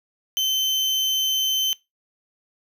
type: tone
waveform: 35% pulse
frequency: 3079 Hz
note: G7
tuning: 32 cents flat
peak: -18 dBFS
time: 0.37-1.73 s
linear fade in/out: 0 ms
effects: noise-tail reverb RT60 0.2 s tail -21 dB re dry